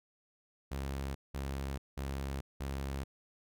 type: tone bursts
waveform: sawtooth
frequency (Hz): 68.2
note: C#2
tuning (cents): -28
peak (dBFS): -32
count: 4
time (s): 0.71-3.04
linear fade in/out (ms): 10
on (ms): 440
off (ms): 190
effects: none